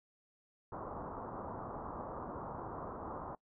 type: low-pass noise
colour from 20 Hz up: white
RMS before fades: -44 dBFS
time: 0.72-3.35 s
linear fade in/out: 2 ms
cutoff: 1200 Hz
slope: 48 dB/octave
effects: noise-tail reverb RT60 0.1 s tail -21 dB re dry